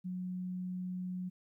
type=tone; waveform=sine; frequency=182.4 Hz; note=F#3; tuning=24 cents flat; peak=-36 dBFS; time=0.04-1.3 s; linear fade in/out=20 ms; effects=13-bit